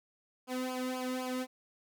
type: tone with flanger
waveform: sawtooth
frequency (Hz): 254.9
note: C4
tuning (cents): -45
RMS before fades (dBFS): -36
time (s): 0.47-1.47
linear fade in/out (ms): 50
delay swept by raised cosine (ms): 0.51 to 1.26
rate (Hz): 3.9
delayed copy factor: -1
effects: none